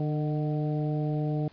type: harmonic tone with a mistuned harmonic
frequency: 150.3 Hz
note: D3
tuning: 40 cents sharp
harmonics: 1 / 2 / 3 / 4 / 5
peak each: -27 / -33 / -37 / -39 / -41 dBFS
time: 0-1.48 s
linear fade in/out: 2 ms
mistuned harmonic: 4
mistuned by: +40 cents
effects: pink hiss -57 dBFS RMS until 1.52 s + resampled to 11025 Hz